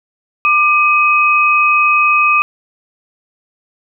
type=tone pair together; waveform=sine; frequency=1194 / 2532 Hz; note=D6 / D#7; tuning=+28 / +30 cents; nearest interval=octave + minor second; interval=1302 cents; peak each=-11 dBFS; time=0.45-2.42 s; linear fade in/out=0 ms; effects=none